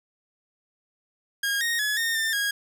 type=tone with pitch steps; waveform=sawtooth; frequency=1628 / 1861 / 1699 / 1835 / 1795 / 1641 Hz; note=G#6 / A#6 / G#6 / A#6 / A6 / G#6; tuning=-35 / -3 / +39 / -28 / +34 / -21 cents; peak=-20 dBFS; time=1.43-2.51 s; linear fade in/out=5 ms; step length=180 ms; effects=none